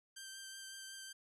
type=tone with vibrato; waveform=10% pulse; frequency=1568 Hz; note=G6; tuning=in tune; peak=-39 dBFS; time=0.16-1.13 s; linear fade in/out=10 ms; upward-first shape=triangle; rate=5.4 Hz; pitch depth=17 cents each way; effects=resampled to 32000 Hz